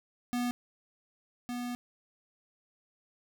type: tone pair in turn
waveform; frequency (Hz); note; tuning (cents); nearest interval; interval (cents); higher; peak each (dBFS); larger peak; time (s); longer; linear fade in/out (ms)
square; 244.1 / 244.1; B3 / B3; -20 / -20; unison; 0; neither; -30 / -35; first; 0.33-0.51 / 1.49-1.75; second; 0
effects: none